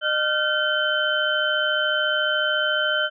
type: tone cluster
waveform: sine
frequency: 610 / 1398 / 1532 / 3070 Hz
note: D#5 / F6 / G6 / G7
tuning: -34 / +1 / -40 / -37 cents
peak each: -26 / -25 / -24 / -25 dBFS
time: 0.01-3.1 s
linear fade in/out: 50 ms
effects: none